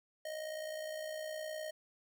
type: tone with amplitude modulation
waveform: square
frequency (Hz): 622.3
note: D#5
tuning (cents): 0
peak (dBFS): -38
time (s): 0.25-1.71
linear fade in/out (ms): 5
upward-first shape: sine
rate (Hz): 59.6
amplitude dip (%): 55
effects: none